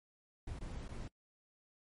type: noise with dropouts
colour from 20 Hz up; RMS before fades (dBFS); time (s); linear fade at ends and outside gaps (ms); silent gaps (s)
brown; -44; 0.47-1.08; 5; 0.59-0.609 / 0.881-0.889
effects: noise-tail reverb RT60 0.1 s tail -22 dB re dry + MP3 48 kbps